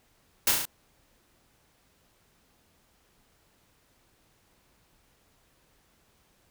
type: noise with echo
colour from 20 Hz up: white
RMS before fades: -22 dBFS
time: 0.47-0.51 s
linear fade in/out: 2 ms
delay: 36 ms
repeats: 4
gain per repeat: -3 dB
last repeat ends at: 0.654 s
effects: pink hiss -66 dBFS RMS until 6.5 s